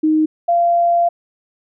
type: tone pair in turn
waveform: sine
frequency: 311.1 / 689 Hz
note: D#4 / F5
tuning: 0 / -24 cents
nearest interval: octave + major second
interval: 1376 cents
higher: second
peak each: -11 dBFS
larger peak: neither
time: 0.03-0.26 / 0.48-1.09 s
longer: second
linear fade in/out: 10 ms
effects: none